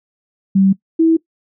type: tone pair in turn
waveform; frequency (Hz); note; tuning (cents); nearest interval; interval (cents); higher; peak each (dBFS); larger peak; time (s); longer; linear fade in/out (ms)
sine; 193.3 / 325.7; G3 / E4; -24 / -21; major sixth; 903; second; -8; neither; 0.55-0.73 / 0.99-1.17; neither; 10
effects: noise-tail reverb RT60 0.1 s tail -20 dB re dry